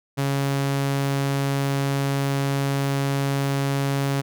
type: tone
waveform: sawtooth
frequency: 138.59 Hz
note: C#3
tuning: in tune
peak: -17 dBFS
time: 0.17-4.22 s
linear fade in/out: 20 ms
effects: none